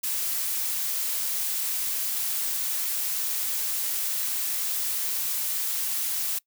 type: noise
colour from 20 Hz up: blue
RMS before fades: -28 dBFS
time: 0.03-6.39 s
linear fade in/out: 10 ms
effects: noise-tail reverb RT60 0.1 s tail -23 dB re dry